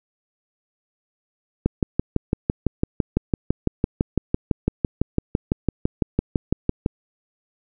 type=click train; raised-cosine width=3 ms; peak=-5 dBFS; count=32; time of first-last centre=1.66-6.861 s; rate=5.96 Hz; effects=none